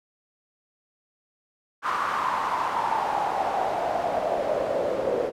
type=noise with band-pass filter sweep; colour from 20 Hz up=pink; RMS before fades=-26 dBFS; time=1.82-5.32 s; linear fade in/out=50 ms; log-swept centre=1200 to 490 Hz; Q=5.3; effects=none